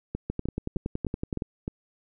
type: two click trains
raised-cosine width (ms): 3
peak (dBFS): -16 / -17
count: 13 / 6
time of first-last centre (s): 0.3-1.421 / 0.15-1.679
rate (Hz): 10.7 / 3.27
effects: none